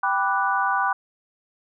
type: chord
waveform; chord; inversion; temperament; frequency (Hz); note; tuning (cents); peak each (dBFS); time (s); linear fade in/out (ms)
sine; G major seventh; none; equal; 784 / 987.8 / 1174.7 / 1480; G5 / B5 / D6 / F#6; 0 / 0 / 0 / 0; -25; 0.03-0.93; 5
effects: none